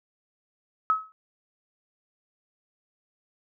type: tone with exponential decay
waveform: sine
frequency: 1284 Hz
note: E6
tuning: 46 cents flat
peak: -16 dBFS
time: 0.9-1.12 s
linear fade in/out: 0 ms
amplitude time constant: 46 ms
effects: none